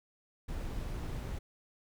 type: noise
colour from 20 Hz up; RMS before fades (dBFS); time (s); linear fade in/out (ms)
brown; -38; 0.48-1.39; 10
effects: none